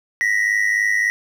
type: tone pair together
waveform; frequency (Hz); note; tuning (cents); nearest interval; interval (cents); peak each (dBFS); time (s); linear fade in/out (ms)
triangle; 1872 / 1975.5; A#6 / B6; +7 / 0; minor second; 93; -17; 0.21-1.1; 0
effects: none